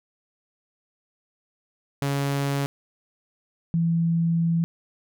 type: tone pair in turn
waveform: sawtooth / sine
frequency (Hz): 140.1 / 166.92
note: C#3 / E3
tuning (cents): +19 / +22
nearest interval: minor third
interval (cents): 303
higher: second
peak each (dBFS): -19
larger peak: neither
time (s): 2.02-2.66 / 3.74-4.64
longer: second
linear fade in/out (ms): 0
effects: none